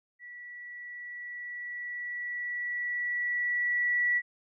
sine tone with level ramp, 1947 Hz, B6, 25 cents flat, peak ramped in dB -43 to -23 dBFS, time 0.19-4.22 s, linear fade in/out 50 ms, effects none

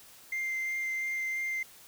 sine tone with vibrato, 2093 Hz, C7, in tune, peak -28 dBFS, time 0.32-1.63 s, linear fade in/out 5 ms, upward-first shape sine, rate 2.9 Hz, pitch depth 9 cents each way, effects tanh soft clip ceiling -29 dBFS + white hiss -54 dBFS RMS until 1.87 s

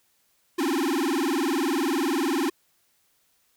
square tone with vibrato, 307.4 Hz, D#4, 21 cents flat, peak -23 dBFS, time 0.58-2.5 s, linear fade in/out 10 ms, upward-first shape sine, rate 20 Hz, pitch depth 290 cents each way, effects white hiss -67 dBFS RMS until 3.56 s

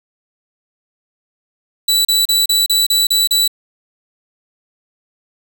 sawtooth tone bursts, 3951 Hz, B7, in tune, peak -8 dBFS, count 8, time 1.88-3.478 s, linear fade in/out 5 ms, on 170 ms, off 34 ms, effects none

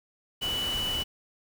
sine tone in noise, 2965 Hz, F#7, 3 cents sharp, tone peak -28 dBFS, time 0.41-1.04 s, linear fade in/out 20 ms, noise pink, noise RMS -36 dBFS, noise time 0.41-1.04 s, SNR +5 dB, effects none

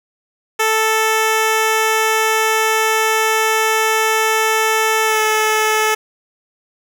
10% pulse tone with pitch glide, 440 to 433.7 Hz, A4 to A4, 0 to -25 cents, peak -5 dBFS, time 0.59-5.95 s, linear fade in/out 10 ms, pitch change -25 cents, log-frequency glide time 5.05-5.21 s, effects none

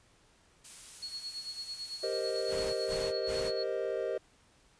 blue noise, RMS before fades -46 dBFS, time 0.64-3.04 s, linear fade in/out 10 ms
sine tone with tremolo, 4343 Hz, C#8, 36 cents flat, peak -36 dBFS, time 1.02-3.64 s, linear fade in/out 10 ms, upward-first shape sine, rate 9 Hz, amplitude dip 70%
triangle chord, C minor seventh, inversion second, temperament equal with one note detuned, 393.1 / 466.2 / 523.3 / 622.3 Hz, G4 / Bb4 / C5 / Eb5, +5 / 0 / 0 / 0 cents, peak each -35 dBFS, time 2.03-4.18 s, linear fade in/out 5 ms
pink noise bursts, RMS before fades -41 dBFS, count 3, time 2.48-3.52 s, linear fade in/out 50 ms, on 260 ms, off 130 ms
effects pink hiss -65 dBFS RMS until 4.79 s + resampled to 22050 Hz

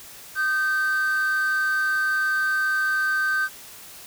triangle tone pair together, 1230 / 1549.7 Hz, D#6 / G6, -20 / -20 cents, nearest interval major third, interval 400 cents, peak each -27 / -18 dBFS, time 0.35-3.49 s, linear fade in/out 50 ms, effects tanh soft clip ceiling -14 dBFS + white hiss -43 dBFS RMS until 4.06 s

